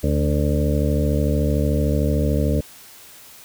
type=harmonic tone with a mistuned harmonic; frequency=73.42 Hz; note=D2; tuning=in tune; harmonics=1 / 2 / 3 / 4 / 6 / 7 / 8; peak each=-20 / -23 / -25 / -26 / -28 / -28 / -29 dBFS; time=0.03-2.61 s; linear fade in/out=10 ms; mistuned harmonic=1; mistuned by=+59 cents; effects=white hiss -44 dBFS RMS until 3.44 s